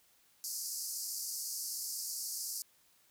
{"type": "band-pass noise", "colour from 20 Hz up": "pink", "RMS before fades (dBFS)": -40, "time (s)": [0.44, 2.62], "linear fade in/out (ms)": 0, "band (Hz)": [4600, 15000], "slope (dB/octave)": 96, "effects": ["white hiss -68 dBFS RMS until 3.1 s"]}